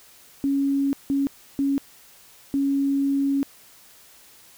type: tone bursts at uneven times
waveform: sine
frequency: 277.2 Hz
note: C#4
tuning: in tune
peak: -19 dBFS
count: 4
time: 0.44-0.93 / 1.1-1.27 / 1.59-1.78 / 2.54-3.43 s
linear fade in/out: 0 ms
effects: white hiss -51 dBFS RMS until 4.57 s